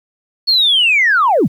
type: linear sweep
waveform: sine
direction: down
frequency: 4409 to 98.2 Hz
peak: -8 dBFS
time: 0.47-1.48 s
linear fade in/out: 20 ms
effects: tanh soft clip ceiling -4 dBFS + 8-bit